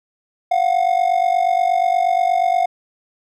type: ring-modulated tone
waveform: triangle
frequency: 718 Hz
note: F5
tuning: 48 cents sharp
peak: -9 dBFS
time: 0.51-2.66 s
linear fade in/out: 5 ms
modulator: 24.2 Hz
effects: none